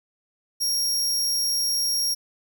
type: tone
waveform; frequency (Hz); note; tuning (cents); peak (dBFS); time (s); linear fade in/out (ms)
sawtooth; 5588; F8; 0; -19; 0.6-2.15; 20
effects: none